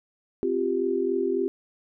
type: chord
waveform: sine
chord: C suspended fourth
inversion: none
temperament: just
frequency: 261.6 / 348.8 / 392.4 Hz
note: C4 / F4 / G4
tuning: 0 / -2 / +2 cents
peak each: -30 / -27 / -25 dBFS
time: 0.43-1.48 s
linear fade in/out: 0 ms
effects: none